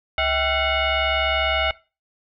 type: tone with frequency modulation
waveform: sine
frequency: 778 Hz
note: G5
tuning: 13 cents flat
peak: -18 dBFS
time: 0.18-1.71 s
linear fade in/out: 2 ms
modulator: 711 Hz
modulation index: 3.2
effects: noise-tail reverb RT60 0.3 s tail -20 dB re dry